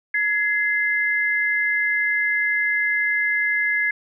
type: tone pair together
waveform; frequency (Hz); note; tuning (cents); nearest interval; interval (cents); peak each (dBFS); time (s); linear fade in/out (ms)
sine; 1683 / 2071; G#6 / C7; +23 / -18; major third; 359; -21; 0.14-3.91; 5
effects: none